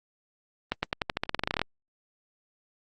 accelerating click train, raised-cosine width 0.3 ms, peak -10 dBFS, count 17, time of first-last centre 0.72-1.616 s, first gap 110 ms, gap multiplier 0.9, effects Opus 32 kbps

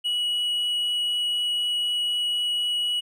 triangle tone, 2924 Hz, F#7, 21 cents flat, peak -21 dBFS, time 0.04-3.01 s, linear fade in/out 20 ms, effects none

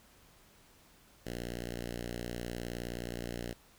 5% pulse tone with notch filter, 59.3 Hz, A#1, 30 cents sharp, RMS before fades -40 dBFS, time 1.25-3.54 s, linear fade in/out 20 ms, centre 980 Hz, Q 0.97, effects pink hiss -62 dBFS RMS until 3.78 s

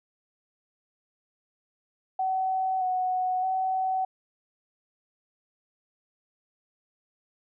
sine tone with pitch steps, 756 / 739 / 755 Hz, F#5 / F#5 / F#5, +37 / -2 / +35 cents, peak -24 dBFS, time 2.19-4.05 s, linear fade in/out 5 ms, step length 620 ms, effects none

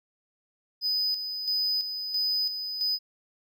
triangle tone with tremolo, 4997 Hz, D#8, 7 cents sharp, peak -23 dBFS, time 0.81-2.99 s, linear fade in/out 50 ms, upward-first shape square, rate 1.5 Hz, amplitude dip 55%, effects none

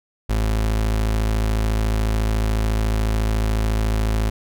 35% pulse tone, 54 Hz, A1, 32 cents flat, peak -16 dBFS, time 0.29-4.3 s, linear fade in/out 10 ms, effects none

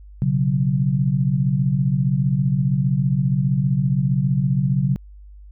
sine chord, B suspended second, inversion none, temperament equal, 123.47 / 138.59 / 185 Hz, B2 / C#3 / F#3, 0 / 0 / 0 cents, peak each -24 / -18 / -22 dBFS, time 0.22-4.96 s, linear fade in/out 0 ms, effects added 50 Hz sine -39 dBFS peak until 5.51 s

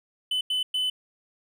triangle tone bursts at uneven times, 3016 Hz, F#7, 32 cents sharp, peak -22 dBFS, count 3, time 0.31-0.41 / 0.5-0.63 / 0.74-0.9 s, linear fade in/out 5 ms, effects none

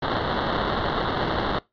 white noise with sample-and-hold, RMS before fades -25 dBFS, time 0.02-1.59 s, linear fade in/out 5 ms, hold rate 2450 Hz, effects noise-tail reverb RT60 0.2 s tail -22 dB re dry + resampled to 11025 Hz

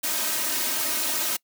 white noise with comb filter, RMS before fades -26 dBFS, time 0.03-1.37 s, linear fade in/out 10 ms, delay 3.2 ms, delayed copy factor +1, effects noise-tail reverb RT60 0.1 s tail -25 dB re dry + high-pass 150 Hz 12 dB/octave

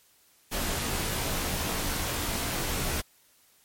pink noise with comb filter, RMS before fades -30 dBFS, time 0.51-3.02 s, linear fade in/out 20 ms, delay 19 ms, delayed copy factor -0.7, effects white hiss -62 dBFS RMS until 3.64 s + MP3 64 kbps

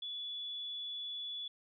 sine tone, 3429 Hz, A7, 45 cents flat, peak -39 dBFS, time 0.02-1.48 s, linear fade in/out 5 ms, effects none

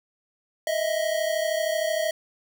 square tone pair together, 626.3 / 659.3 Hz, D#5 / E5, +11 / 0 cents, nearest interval minor second, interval 89 cents, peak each -26 / -28 dBFS, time 0.67-2.11 s, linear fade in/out 2 ms, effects none

